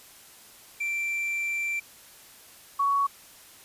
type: tone pair in turn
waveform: triangle / sine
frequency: 2349 / 1119.2 Hz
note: D7 / C#6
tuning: 0 / +16 cents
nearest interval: octave + minor second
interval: 1284 cents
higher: first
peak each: -25 / -21 dBFS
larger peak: second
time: 0.8-1.8 / 2.79-3.07 s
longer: first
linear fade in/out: 10 ms
effects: white hiss -51 dBFS RMS until 3.64 s + resampled to 32000 Hz